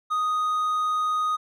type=tone; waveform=triangle; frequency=1244.5 Hz; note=D#6; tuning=in tune; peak=-20 dBFS; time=0.1-1.37 s; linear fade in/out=20 ms; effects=none